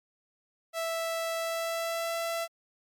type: tone with pitch glide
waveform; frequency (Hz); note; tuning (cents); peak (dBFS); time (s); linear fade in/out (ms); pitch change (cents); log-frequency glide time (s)
sawtooth; 659.3 to 668.5; E5 to E5; 0 to +24; -26; 0.73-2.48; 50; +24; 1.38-2.16
effects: MP3 96 kbps